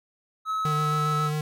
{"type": "tone with pitch glide", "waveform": "triangle", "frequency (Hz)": [1289, 1303.2], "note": ["E6", "E6"], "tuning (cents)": [-39, -20], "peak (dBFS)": -23, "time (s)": [0.45, 1.31], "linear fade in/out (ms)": 50, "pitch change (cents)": 19, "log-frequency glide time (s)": [0.69, 0.98]}
{"type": "tone with vibrato", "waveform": "square", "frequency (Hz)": 151.4, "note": "D#3", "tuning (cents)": -47, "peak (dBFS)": -26, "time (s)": [0.65, 1.41], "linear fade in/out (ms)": 2, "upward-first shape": "square", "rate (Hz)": 7.4, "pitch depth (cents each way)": 11}
{"effects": []}